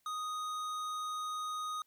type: tone with tanh clipping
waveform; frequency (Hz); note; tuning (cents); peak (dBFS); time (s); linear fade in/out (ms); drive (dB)
sine; 1244.5; D#6; 0; -38; 0.06-1.82; 2; 16
effects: white hiss -75 dBFS RMS until 1.86 s